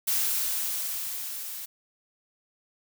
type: noise with level ramp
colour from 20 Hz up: blue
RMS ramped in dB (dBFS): -25 to -38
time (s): 0.07-1.66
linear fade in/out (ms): 10
effects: none